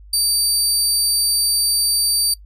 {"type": "tone", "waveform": "25% pulse", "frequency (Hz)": 4636, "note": "D8", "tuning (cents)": -23, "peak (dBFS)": -11, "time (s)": [0.13, 2.34], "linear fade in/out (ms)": 5, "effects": ["noise-tail reverb RT60 0.1 s tail -21 dB re dry", "added 50 Hz sine -39 dBFS peak until 2.45 s"]}